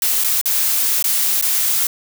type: noise with dropouts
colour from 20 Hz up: blue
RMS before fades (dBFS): -17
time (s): 0.02-1.87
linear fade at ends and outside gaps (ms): 2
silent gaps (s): 0.239-0.244 / 0.414-0.457 / 1.026-1.041 / 1.413-1.424
effects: none